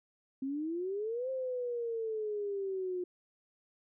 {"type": "exponential two-way sweep", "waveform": "sine", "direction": "up then down", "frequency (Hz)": [261.6, 529, 356.4], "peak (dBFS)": -33, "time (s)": [0.42, 3.04], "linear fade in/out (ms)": 5, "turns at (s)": 1.3, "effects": []}